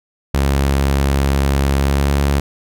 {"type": "tone with pitch glide", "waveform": "sawtooth", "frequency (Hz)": [69, 70.37], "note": ["C#2", "C#2"], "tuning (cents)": [-7, 27], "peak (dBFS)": -9, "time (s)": [0.34, 2.4], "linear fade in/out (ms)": 5, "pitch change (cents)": 34, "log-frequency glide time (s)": [1.8, 2.12], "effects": []}